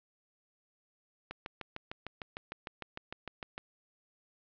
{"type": "click train", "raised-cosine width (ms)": 0.3, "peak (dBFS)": -23, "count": 16, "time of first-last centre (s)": [1.31, 3.579], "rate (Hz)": 6.61, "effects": ["low-pass 4000 Hz 12 dB/octave"]}